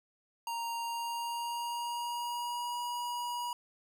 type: tone with pitch glide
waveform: square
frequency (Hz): 932.3 to 964.6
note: A#5 to B5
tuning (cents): 0 to -41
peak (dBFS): -35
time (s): 0.47-3.53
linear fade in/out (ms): 2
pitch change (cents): +59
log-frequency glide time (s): 0.81-2.8
effects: none